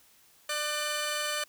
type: tone pair together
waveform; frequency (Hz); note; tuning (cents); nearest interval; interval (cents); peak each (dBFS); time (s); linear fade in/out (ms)
10% pulse; 596.1 / 1502; D5 / F#6; +26 / +26; octave + major third; 1600; -23 / -26; 0.49-1.44; 5
effects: white hiss -61 dBFS RMS until 1.48 s